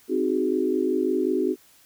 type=chord; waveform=sine; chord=Ab dominant seventh; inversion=first; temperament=equal; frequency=261.6 / 311.1 / 370 / 415.3 Hz; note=C4 / Eb4 / Gb4 / Ab4; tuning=0 / 0 / 0 / 0 cents; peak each=-27 / -27 / -24 / -28 dBFS; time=0.08-1.56 s; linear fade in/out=50 ms; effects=white hiss -56 dBFS RMS until 1.85 s